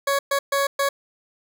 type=tone bursts at uneven times; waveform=20% pulse; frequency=557 Hz; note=C#5; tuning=8 cents sharp; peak=-14 dBFS; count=4; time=0.07-0.19 / 0.31-0.39 / 0.52-0.67 / 0.79-0.89 s; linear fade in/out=5 ms; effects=none